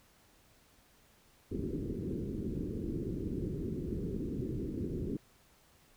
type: low-pass noise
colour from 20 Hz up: white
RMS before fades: -37 dBFS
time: 1.51-5.17 s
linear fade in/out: 2 ms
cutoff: 400 Hz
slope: 48 dB/octave
effects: pink hiss -65 dBFS RMS until 5.96 s